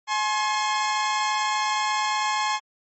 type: tone pair together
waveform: sawtooth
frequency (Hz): 848.7 / 1068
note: G#5 / C6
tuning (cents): +37 / +35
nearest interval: major third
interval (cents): 398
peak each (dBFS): -21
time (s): 0.07-2.6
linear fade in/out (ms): 50
effects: MP3 32 kbps